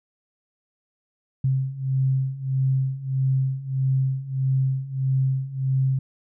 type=beating tone pair; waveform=sine; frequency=131.9 / 133.5 Hz; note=C3 / C3; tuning=+14 / +35 cents; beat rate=1.6 Hz; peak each=-25 / -22 dBFS; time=1.44-5.99 s; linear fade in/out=5 ms; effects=none